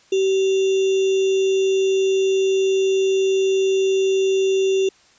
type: tone with sample-and-hold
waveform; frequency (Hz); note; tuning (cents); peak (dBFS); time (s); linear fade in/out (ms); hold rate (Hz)
sine; 384.2; G4; -35; -15; 0.12-4.89; 5; 3150
effects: white hiss -54 dBFS RMS until 5.18 s + resampled to 16000 Hz